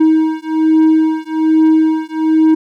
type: beating tone pair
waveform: triangle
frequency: 315.8 / 317 Hz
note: D#4 / D#4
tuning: +26 / +32 cents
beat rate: 1.2 Hz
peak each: -10 dBFS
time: 0-2.55 s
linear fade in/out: 10 ms
effects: none